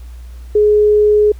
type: tone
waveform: sine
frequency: 420 Hz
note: G#4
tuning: 19 cents sharp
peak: -7 dBFS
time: 0.55-1.32 s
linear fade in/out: 5 ms
effects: added 60 Hz sine -29 dBFS peak until 1.39 s + pink hiss -49 dBFS RMS until 1.39 s